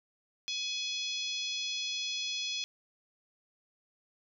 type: harmonic tone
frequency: 843 Hz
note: G#5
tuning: 26 cents sharp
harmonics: 3 / 4 / 5 / 6 / 7 / 8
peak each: -40 / -36 / -41 / -41 / -43 / -54 dBFS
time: 0.48-2.64 s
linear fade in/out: 0 ms
effects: none